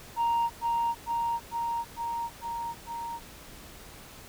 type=tone with echo; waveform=sine; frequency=932.3 Hz; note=A#5; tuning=in tune; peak=-21 dBFS; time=0.16-0.5 s; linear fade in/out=50 ms; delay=450 ms; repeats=6; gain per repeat=-2 dB; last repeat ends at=3.2 s; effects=tanh soft clip ceiling -22 dBFS + pink hiss -48 dBFS RMS until 4.28 s